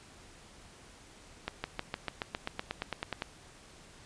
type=accelerating click train; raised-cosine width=0.3 ms; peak=-17 dBFS; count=15; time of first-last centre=1.48-3.221 s; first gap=160 ms; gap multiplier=0.96; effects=pink hiss -55 dBFS RMS until 4.05 s + resampled to 22050 Hz